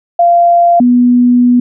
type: tone pair in turn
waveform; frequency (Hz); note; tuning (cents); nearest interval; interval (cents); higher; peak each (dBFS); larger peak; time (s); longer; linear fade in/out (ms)
sine; 691 / 245; F5 / B3; -19 / -14; octave + tritone; 1795; first; -4 / -4; neither; 0.19-0.8 / 0.8-1.6; second; 5
effects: none